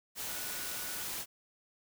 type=tone in noise; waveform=sine; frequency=1468 Hz; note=F#6; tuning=14 cents flat; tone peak=-50 dBFS; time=0.26-1.07 s; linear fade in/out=50 ms; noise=white; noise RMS=-39 dBFS; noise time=0.15-1.26 s; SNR=-14 dB; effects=none